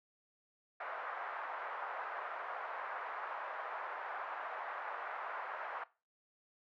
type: band-pass noise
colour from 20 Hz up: white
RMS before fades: -43 dBFS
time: 0.8-5.84 s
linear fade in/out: 5 ms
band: 620 to 1500 Hz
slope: 24 dB/octave
effects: noise-tail reverb RT60 0.3 s tail -19 dB re dry